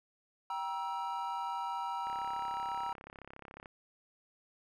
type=chord; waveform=triangle; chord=E diminished; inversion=first; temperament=equal with one note detuned; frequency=784 / 949.7 / 1318.5 Hz; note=G5 / Bb5 / E6; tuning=0 / +32 / 0 cents; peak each=-39 / -35 / -40 dBFS; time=0.5-2.93 s; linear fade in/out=2 ms
type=click train; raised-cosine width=0.5 ms; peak=-33 dBFS; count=55; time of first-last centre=2.07-3.658 s; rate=34 Hz
effects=none